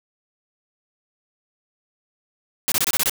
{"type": "noise bursts", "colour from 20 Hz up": "white", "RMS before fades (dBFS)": -20, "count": 7, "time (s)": [2.68, 3.096], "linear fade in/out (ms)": 0, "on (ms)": 38, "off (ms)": 25, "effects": []}